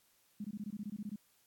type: tone bursts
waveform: sine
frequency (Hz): 207.7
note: G#3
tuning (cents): 0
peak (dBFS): -38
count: 12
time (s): 0.4-1.16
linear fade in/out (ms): 5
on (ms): 45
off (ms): 20
effects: white hiss -71 dBFS RMS until 1.46 s + AAC 64 kbps